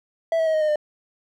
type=tone with pitch steps; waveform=triangle; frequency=658 / 646.3 / 634.9 / 623.6 / 612.5 / 601.6 Hz; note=E5 / E5 / D#5 / D#5 / D#5 / D5; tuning=-3 / -34 / +35 / +4 / -27 / +42 cents; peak=-16 dBFS; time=0.32-0.758 s; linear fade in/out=2 ms; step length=73 ms; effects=none